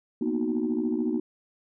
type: chord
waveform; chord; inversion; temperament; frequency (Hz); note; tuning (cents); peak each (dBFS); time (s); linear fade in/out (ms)
sine; B major seventh; third; equal; 233.1 / 246.9 / 311.1 / 370; A#3 / B3 / D#4 / F#4; 0 / 0 / 0 / 0; -29 / -29 / -28 / -31; 0.21-1.2; 5
effects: tanh soft clip ceiling -17 dBFS